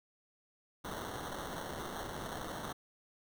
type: noise with sample-and-hold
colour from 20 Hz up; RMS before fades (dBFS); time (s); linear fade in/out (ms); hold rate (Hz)
blue; -42; 0.84-2.73; 10; 2450
effects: none